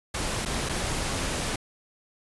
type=noise with dropouts; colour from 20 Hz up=pink; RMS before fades=-29 dBFS; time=0.14-1.56 s; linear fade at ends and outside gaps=5 ms; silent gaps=0.452-0.458 / 0.69-0.693 s; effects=resampled to 24000 Hz